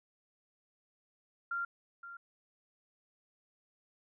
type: tone with echo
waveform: sine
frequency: 1388 Hz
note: F6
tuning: 11 cents flat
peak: -33 dBFS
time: 1.51-1.65 s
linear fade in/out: 5 ms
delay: 520 ms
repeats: 1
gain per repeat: -12 dB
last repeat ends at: 2.17 s
effects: none